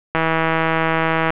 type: click train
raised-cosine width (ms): 0.5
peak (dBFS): -3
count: 188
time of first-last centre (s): 0.15-1.304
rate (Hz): 162
effects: resampled to 8000 Hz + 7-bit